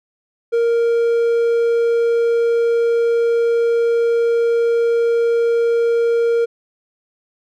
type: tone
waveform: triangle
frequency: 466.2 Hz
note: A#4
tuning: in tune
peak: -11 dBFS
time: 0.52-6.46 s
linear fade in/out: 20 ms
effects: none